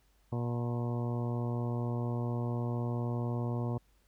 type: harmonic tone with a mistuned harmonic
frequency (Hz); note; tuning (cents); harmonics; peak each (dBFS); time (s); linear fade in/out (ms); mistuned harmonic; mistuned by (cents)
119.7; A#2; +46; 1 / 2 / 3 / 4 / 5 / 6 / 7 / 8 / 9; -32 / -38 / -42 / -44 / -46 / -48 / -49 / -50 / -51; 0.32-3.78; 5; 7; +72
effects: added 50 Hz sine -66 dBFS peak until 4.07 s + pink hiss -72 dBFS RMS until 4.07 s